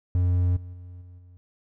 triangle tone with level steps, 89.4 Hz, F2, 41 cents sharp, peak -17 / -34 / -37 / -41 / -45 dBFS, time 0.15-1.37 s, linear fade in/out 0 ms, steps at 0.56 / 0.73 / 1.01 / 1.18 s, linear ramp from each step 10 ms, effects none

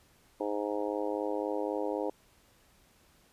harmonic tone, 103.83 Hz, G#2, in tune, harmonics 3 / 4 / 5 / 6 / 7 / 8 / 9, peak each -36 / -36 / -35 / -41 / -43 / -42 / -43 dBFS, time 0.4-2.1 s, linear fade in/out 5 ms, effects pink hiss -64 dBFS RMS until 3.32 s + resampled to 32000 Hz

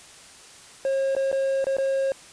triangle tone with dropouts, 540 Hz, C#5, 45 cents flat, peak -19 dBFS, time 0.85-2.12 s, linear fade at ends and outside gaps 1 ms, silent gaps 1.151-1.165 / 1.316-1.327 / 1.643-1.668 / 1.768-1.784 s, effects white hiss -47 dBFS RMS until 2.32 s + resampled to 22050 Hz

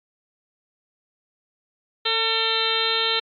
harmonic tone with a mistuned harmonic, 449.9 Hz, A4, 39 cents sharp, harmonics 1 / 2 / 3 / 4 / 5 / 6 / 7 / 8 / 9, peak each -29 / -32 / -29 / -31 / -32 / -31 / -27 / -26 / -26 dBFS, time 2.05-3.2 s, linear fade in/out 10 ms, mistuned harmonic 8, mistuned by +19 cents, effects AAC 64 kbps

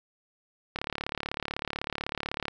click train, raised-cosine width 0.3 ms, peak -15 dBFS, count 63, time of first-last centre 0.76-2.482 s, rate 36 Hz, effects none

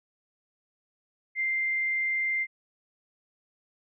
sine tone, 2093 Hz, C7, in tune, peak -25 dBFS, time 1.35-2.47 s, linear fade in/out 50 ms, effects none

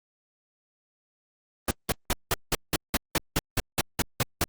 pink noise bursts, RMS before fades -24 dBFS, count 14, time 1.68-4.44 s, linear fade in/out 2 ms, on 30 ms, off 180 ms, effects Opus 24 kbps

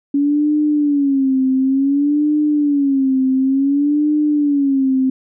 sine tone with vibrato, 280.5 Hz, C#4, 21 cents sharp, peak -12 dBFS, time 0.14-5.1 s, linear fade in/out 5 ms, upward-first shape sine, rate 0.56 Hz, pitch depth 120 cents each way, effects none

